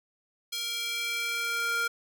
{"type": "tone with high-pass filter sweep", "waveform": "square", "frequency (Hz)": 466.2, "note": "A#4", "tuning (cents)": 0, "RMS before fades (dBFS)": -31, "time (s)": [0.52, 1.88], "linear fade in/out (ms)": 10, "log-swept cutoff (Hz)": [3600, 1300], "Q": 2, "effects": []}